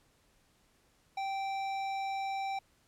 sine tone with hard clipping, 780 Hz, G5, 9 cents flat, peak -35 dBFS, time 1.17-2.59 s, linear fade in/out 5 ms, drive 12 dB, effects pink hiss -69 dBFS RMS until 2.87 s + low-pass 12000 Hz 12 dB/octave

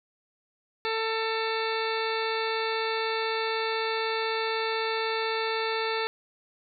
harmonic tone, 446 Hz, A4, 23 cents sharp, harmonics 1 / 2 / 3 / 4 / 5 / 6 / 8 / 9 / 10, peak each -30 / -33 / -35 / -36 / -37 / -38 / -39 / -40 / -40 dBFS, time 0.85-6.07 s, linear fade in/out 0 ms, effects none

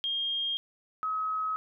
sine tone pair in turn, 3225 / 1276.3 Hz, G7 / D#6, +48 / +44 cents, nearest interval octave + major third, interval 1604 cents, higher first, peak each -28 dBFS, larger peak neither, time 0.04-0.57 / 1.03-1.56 s, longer neither, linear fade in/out 0 ms, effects none

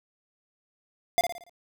square tone with echo, 698.5 Hz, F5, in tune, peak -19 dBFS, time 1.18-1.21 s, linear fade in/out 0 ms, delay 57 ms, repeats 5, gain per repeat -7 dB, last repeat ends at 1.495 s, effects none

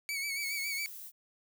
sawtooth tone with vibrato, 2247 Hz, C#7, 23 cents sharp, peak -30 dBFS, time 0.09-0.86 s, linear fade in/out 0 ms, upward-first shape sine, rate 7.2 Hz, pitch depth 54 cents each way
violet noise, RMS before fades -46 dBFS, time 0.38-1.12 s, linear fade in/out 50 ms
effects none

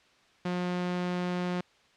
sawtooth tone, 178.8 Hz, F3, 41 cents sharp, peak -25 dBFS, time 0.45-1.61 s, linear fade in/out 5 ms, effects white hiss -62 dBFS RMS until 1.96 s + low-pass 4000 Hz 12 dB/octave

